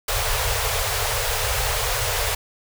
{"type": "band-stop noise", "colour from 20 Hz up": "pink", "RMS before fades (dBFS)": -23, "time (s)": [0.08, 2.35], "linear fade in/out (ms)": 5, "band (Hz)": [120, 420], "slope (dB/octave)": 96, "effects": []}